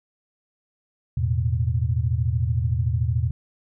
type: chord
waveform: sine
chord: E suspended fourth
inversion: none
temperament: equal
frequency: 82.41 / 110 / 123.47 Hz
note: E2 / A2 / B2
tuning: 0 / 0 / 0 cents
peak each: -24 dBFS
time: 1.17-3.31 s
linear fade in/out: 5 ms
effects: none